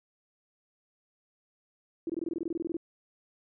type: tone bursts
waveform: sine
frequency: 333.5 Hz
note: E4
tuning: 20 cents sharp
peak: -29 dBFS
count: 15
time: 2.07-2.768 s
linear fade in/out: 2 ms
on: 26 ms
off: 22 ms
effects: none